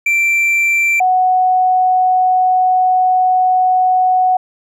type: tone pair in turn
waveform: triangle / sine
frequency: 2349 / 739.9 Hz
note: D7 / F#5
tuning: 0 / 0 cents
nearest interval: octave + minor sixth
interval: 2000 cents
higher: first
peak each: -9 dBFS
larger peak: neither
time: 0.06-1 / 1-4.37 s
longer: second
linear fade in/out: 5 ms
effects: none